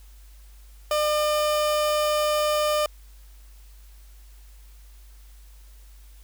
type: tone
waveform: 30% pulse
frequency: 602 Hz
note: D5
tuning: 43 cents sharp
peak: -18 dBFS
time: 0.91-2.86 s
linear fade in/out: 2 ms
effects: added 50 Hz sine -45 dBFS peak until 6.23 s + white hiss -58 dBFS RMS until 6.23 s